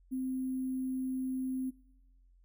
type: tone with sample-and-hold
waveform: sine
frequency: 260 Hz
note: C4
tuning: 11 cents flat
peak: -32 dBFS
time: 0.11-1.71 s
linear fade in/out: 20 ms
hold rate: 11025 Hz
effects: noise-tail reverb RT60 1.0 s tail -23 dB re dry + added 44 Hz sine -60 dBFS peak until 2.44 s